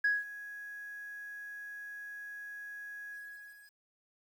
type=tone with ADSR envelope; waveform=sine; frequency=1665 Hz; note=G#6; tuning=4 cents sharp; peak=-23 dBFS; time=0.04-3.77 s; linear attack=7 ms; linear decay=190 ms; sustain=-19 dB; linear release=650 ms; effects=tanh soft clip ceiling -22 dBFS + 10-bit